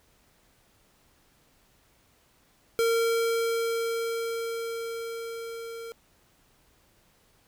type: tone with level ramp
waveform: square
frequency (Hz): 459.5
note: A#4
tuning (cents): -25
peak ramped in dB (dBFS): -22 to -38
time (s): 2.79-5.92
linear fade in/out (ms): 0
effects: pink hiss -64 dBFS RMS until 7.47 s